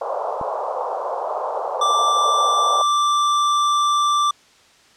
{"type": "band-pass noise", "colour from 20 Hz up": "pink", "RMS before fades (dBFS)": -25, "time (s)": [0.01, 2.82], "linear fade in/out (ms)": 5, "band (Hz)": [490, 1100], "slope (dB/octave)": 48}
{"type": "click", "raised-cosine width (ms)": 2, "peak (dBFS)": -18, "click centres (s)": 0.413}
{"type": "tone", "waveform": "square", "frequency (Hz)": 1174.7, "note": "D6", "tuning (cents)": 0, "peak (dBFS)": -16, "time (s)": [1.81, 4.31], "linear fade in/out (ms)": 5}
{"effects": ["white hiss -52 dBFS RMS until 4.96 s", "low-pass 6000 Hz 12 dB/octave"]}